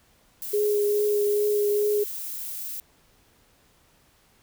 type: noise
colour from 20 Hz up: violet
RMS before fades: -34 dBFS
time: 0.42-2.8 s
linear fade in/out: 0 ms
type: tone with vibrato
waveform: sine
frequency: 415.3 Hz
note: G#4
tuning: in tune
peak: -20 dBFS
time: 0.53-2.04 s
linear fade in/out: 10 ms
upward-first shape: triangle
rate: 2.4 Hz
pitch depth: 16 cents each way
effects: pink hiss -61 dBFS RMS until 4.42 s